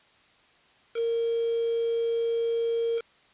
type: tone with quantisation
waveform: sine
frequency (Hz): 462.4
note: A#4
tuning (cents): -14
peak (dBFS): -24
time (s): 0.94-3.02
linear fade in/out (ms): 50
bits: 6
effects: white hiss -60 dBFS RMS until 3.33 s + resampled to 8000 Hz